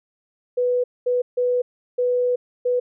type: tone bursts at uneven times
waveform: sine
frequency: 493.9 Hz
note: B4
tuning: in tune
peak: -17 dBFS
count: 5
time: 0.57-0.84 / 1.06-1.22 / 1.37-1.62 / 1.98-2.36 / 2.65-2.8 s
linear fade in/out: 10 ms
effects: none